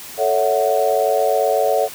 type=chord; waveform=sine; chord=F# minor seventh; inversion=first; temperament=equal with one note detuned; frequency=440 / 554.4 / 652.1 / 740 Hz; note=A4 / C#5 / E5 / F#5; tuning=0 / 0 / -19 / 0 cents; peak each=-20 / -19 / -20 / -20 dBFS; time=0.17-1.89 s; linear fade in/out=50 ms; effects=white hiss -35 dBFS RMS until 1.94 s